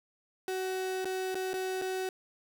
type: tone with dropouts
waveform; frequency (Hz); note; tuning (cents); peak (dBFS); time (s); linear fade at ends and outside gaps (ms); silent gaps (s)
35% pulse; 375.1; F#4; +24; -30; 0.48-2.09; 1; 1.046-1.054 / 1.345-1.353 / 1.533-1.539 / 1.815-1.82
effects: none